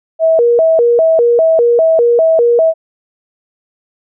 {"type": "tone with vibrato", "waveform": "sine", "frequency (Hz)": 554.4, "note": "C#5", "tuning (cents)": 0, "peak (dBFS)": -6, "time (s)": [0.19, 2.74], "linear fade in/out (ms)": 50, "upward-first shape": "square", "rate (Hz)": 2.5, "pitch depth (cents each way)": 270, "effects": []}